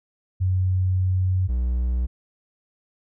sine / triangle tone pair in turn, 92.8 / 61.44 Hz, F#2 / B1, +6 / -8 cents, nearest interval perfect fifth, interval 714 cents, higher first, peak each -18 dBFS, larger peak neither, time 0.4-1.48 / 1.48-2.07 s, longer first, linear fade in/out 20 ms, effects none

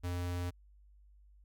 square tone, 88.4 Hz, F2, 22 cents sharp, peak -35 dBFS, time 0.03-0.51 s, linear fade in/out 20 ms, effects added 50 Hz sine -58 dBFS peak until 1.44 s

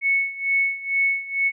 sine tone with tremolo, 2208 Hz, C#7, 7 cents flat, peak -16 dBFS, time 0.01-1.52 s, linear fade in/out 50 ms, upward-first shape sine, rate 2.2 Hz, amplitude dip 85%, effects none

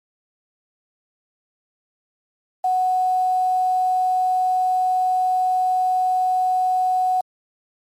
sine tone with quantisation, 740 Hz, F#5, in tune, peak -16 dBFS, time 2.64-7.21 s, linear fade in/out 5 ms, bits 7, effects MP3 64 kbps

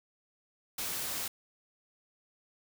white noise, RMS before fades -36 dBFS, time 0.78-1.28 s, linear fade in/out 5 ms, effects none

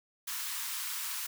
white high-pass noise, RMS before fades -37 dBFS, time 0.27-1.27 s, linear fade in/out 10 ms, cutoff 890 Hz, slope 96 dB/octave, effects none

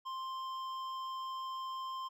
sine tone with hard clipping, 1049 Hz, C6, 4 cents sharp, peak -40 dBFS, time 0.05-2.09 s, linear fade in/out 20 ms, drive 9 dB, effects none

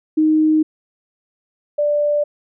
sine tone pair in turn, 311.1 / 588.6 Hz, D#4 / D5, 0 / +4 cents, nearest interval major seventh, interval 1104 cents, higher second, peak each -11 / -14 dBFS, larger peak first, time 0.17-0.63 / 1.78-2.24 s, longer neither, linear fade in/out 10 ms, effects none

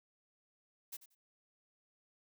blue noise with echo, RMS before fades -45 dBFS, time 0.92-0.97 s, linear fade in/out 10 ms, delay 91 ms, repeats 2, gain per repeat -14 dB, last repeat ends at 1.152 s, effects none

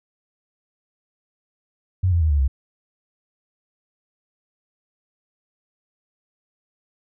sine tone with pitch steps, 92.5 / 85.31 / 78.69 / 72.57 / 66.94 Hz, F#2 / F2 / D#2 / D2 / C2, 0 / -40 / +20 / -20 / +40 cents, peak -15 dBFS, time 2.03-2.48 s, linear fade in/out 10 ms, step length 90 ms, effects none

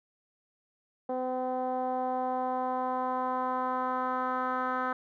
10% pulse tone with low-pass filter sweep, 255.3 Hz, C4, 42 cents flat, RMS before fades -31 dBFS, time 1.09-4.93 s, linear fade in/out 5 ms, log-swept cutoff 640 to 1400 Hz, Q 2.7, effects none

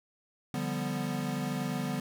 square chord, G dominant seventh, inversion second, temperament equal, 146.83 / 174.61 / 196 / 246.9 Hz, D3 / F3 / G3 / B3, 0 / 0 / 0 / 0 cents, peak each -37 / -39 / -38 / -36 dBFS, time 0.54-2 s, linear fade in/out 2 ms, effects none

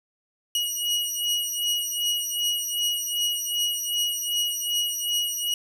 sawtooth beating tone pair, 2900 / 2902.6 Hz, F#7 / F#7, -35 / -34 cents, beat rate 2.6 Hz, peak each -24 dBFS, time 0.55-5.54 s, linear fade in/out 2 ms, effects none

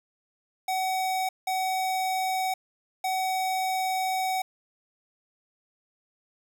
square tone bursts at uneven times, 753 Hz, F#5, 30 cents sharp, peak -26 dBFS, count 3, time 0.68-1.29 / 1.47-2.54 / 3.04-4.42 s, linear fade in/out 5 ms, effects 9-bit

